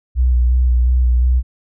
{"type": "tone with vibrato", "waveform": "sine", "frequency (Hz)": 61.74, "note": "B1", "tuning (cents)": 0, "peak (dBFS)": -10, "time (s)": [0.15, 1.43], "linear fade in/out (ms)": 50, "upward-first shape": "square", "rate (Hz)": 2.8, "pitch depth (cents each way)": 24, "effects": []}